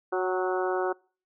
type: harmonic tone with a mistuned harmonic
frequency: 184.2 Hz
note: F#3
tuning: 7 cents flat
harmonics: 2 / 3 / 4 / 5 / 6 / 7 / 8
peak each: -27 / -33 / -32 / -37 / -38 / -37 / -37 dBFS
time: 0.12-0.93 s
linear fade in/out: 10 ms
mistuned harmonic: 4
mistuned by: +23 cents
effects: noise-tail reverb RT60 0.4 s tail -25 dB re dry